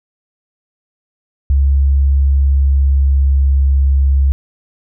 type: tone with pitch glide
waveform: sine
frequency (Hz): 68.9 to 68.31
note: C#2 to C#2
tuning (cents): -10 to -25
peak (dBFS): -8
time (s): 1.5-4.32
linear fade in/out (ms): 0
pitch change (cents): -15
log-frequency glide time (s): 2.1-3.54
effects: none